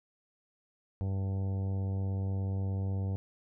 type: harmonic tone with a mistuned harmonic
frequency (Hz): 96.6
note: G2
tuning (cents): -25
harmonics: 1 / 2 / 3 / 4 / 5 / 6 / 7 / 8 / 9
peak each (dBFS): -30 / -40 / -48 / -51 / -48 / -56 / -54 / -57 / -59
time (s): 1.01-3.16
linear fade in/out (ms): 0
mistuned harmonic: 9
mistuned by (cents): +34
effects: none